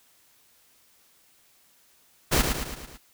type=noise with echo; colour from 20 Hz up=pink; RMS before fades=-21 dBFS; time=2.31-2.43 s; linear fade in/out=20 ms; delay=110 ms; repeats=5; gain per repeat=-5 dB; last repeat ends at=2.98 s; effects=white hiss -61 dBFS RMS until 3.13 s